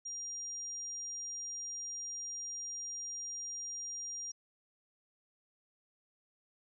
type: tone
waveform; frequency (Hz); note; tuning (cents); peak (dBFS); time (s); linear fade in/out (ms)
sine; 5700; F8; +34; -39; 0.05-4.32; 10
effects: none